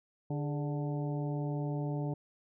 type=harmonic tone with a mistuned harmonic; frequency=146.83 Hz; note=D3; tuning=in tune; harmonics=1 / 2 / 3 / 4 / 5 / 6; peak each=-33 / -39 / -43 / -45 / -47 / -49 dBFS; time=0.3-2.14 s; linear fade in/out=5 ms; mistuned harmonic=3; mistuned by=-84 cents; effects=none